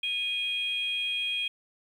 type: tone pair together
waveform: sine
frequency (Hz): 2477 / 3259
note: D#7 / G#7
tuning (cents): -8 / -33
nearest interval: perfect fourth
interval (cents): 475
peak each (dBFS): -30 / -29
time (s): 0.03-1.48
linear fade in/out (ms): 5
effects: tanh soft clip ceiling -21 dBFS + 10-bit